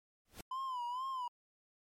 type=noise with exponential growth; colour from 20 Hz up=pink; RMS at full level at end=-44 dBFS; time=0.25-0.41 s; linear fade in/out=5 ms; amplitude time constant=34 ms
type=tone with vibrato; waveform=triangle; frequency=1011 Hz; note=B5; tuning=40 cents sharp; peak=-35 dBFS; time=0.51-1.28 s; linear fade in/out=5 ms; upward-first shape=sine; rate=2.2 Hz; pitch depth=100 cents each way
effects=MP3 64 kbps